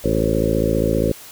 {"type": "harmonic tone with a mistuned harmonic", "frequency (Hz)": 55, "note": "A1", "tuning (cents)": 0, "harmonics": [1, 2, 3, 4, 5, 6, 7, 8, 9, 10], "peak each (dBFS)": [-25, -25, -25, -25, -25, -25, -25, -25, -25, -25], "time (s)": [0.04, 1.12], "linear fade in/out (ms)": 5, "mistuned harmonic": 9, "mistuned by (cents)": 35, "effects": ["white hiss -40 dBFS RMS until 1.31 s"]}